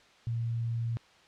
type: tone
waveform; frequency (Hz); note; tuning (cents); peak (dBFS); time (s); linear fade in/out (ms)
sine; 116.1; A#2; -7; -29; 0.27-0.97; 0
effects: white hiss -59 dBFS RMS until 1.27 s + low-pass 4000 Hz 12 dB/octave